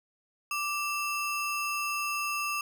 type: ring-modulated tone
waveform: square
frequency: 1926 Hz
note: B6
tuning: 44 cents flat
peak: -27 dBFS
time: 0.51-2.61 s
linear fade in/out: 2 ms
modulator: 750 Hz
effects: none